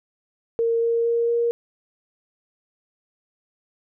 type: tone with pitch steps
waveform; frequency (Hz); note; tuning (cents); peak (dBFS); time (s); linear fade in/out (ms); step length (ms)
sine; 461.1 / 464 / 467 / 470; A#4 / A#4 / A#4 / A#4; -19 / -8 / +3 / +14; -18; 0.59-1.51; 0; 230
effects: none